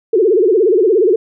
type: tone with vibrato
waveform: sine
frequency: 401.8 Hz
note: G4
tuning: 43 cents sharp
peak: -8 dBFS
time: 0.13-1.16 s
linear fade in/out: 5 ms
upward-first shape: sine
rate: 17 Hz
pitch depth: 240 cents each way
effects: none